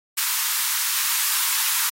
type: high-pass noise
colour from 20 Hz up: white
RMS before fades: -22 dBFS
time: 0.17-1.9 s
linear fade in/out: 10 ms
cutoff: 880 Hz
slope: 96 dB/octave
effects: AAC 48 kbps